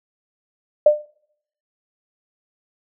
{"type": "tone with exponential decay", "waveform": "sine", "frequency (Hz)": 599, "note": "D5", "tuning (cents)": 34, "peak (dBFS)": -5, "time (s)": [0.86, 1.06], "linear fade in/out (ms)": 5, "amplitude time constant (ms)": 43, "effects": ["noise-tail reverb RT60 0.7 s tail -25 dB re dry"]}